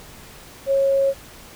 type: tone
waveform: sine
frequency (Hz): 547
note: C#5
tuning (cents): -23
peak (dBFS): -15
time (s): 0.66-1.14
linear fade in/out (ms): 50
effects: pink hiss -43 dBFS RMS until 1.55 s